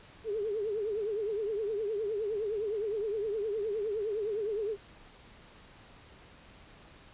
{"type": "tone with vibrato", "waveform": "sine", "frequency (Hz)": 423.6, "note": "G#4", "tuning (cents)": 34, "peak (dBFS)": -30, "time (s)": [0.24, 4.77], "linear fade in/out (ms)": 50, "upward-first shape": "triangle", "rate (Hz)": 9.7, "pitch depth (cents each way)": 140, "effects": ["pink hiss -55 dBFS RMS until 7.13 s", "resampled to 8000 Hz"]}